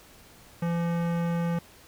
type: tone with hard clipping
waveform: sine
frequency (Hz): 170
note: F3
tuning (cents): -46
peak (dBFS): -27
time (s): 0.62-1.59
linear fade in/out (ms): 5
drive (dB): 18
effects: pink hiss -53 dBFS RMS until 1.87 s